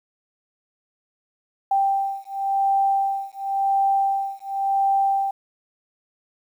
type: beating tone pair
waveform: sine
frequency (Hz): 785 / 785.93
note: G5 / G5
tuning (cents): +2 / +4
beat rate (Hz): 0.93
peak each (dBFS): -22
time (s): 1.71-5.31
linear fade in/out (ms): 5
effects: 9-bit